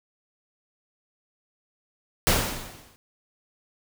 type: noise with exponential decay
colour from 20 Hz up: pink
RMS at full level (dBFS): -18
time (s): 2.27-2.96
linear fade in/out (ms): 0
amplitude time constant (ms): 150
effects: none